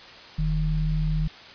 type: tone pair together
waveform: sine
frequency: 41.2 / 155.56 Hz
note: E1 / D#3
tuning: 0 / 0 cents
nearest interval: octave + major seventh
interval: 2300 cents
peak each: -24 dBFS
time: 0.38-1.28 s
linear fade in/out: 10 ms
effects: white hiss -44 dBFS RMS until 1.54 s + resampled to 11025 Hz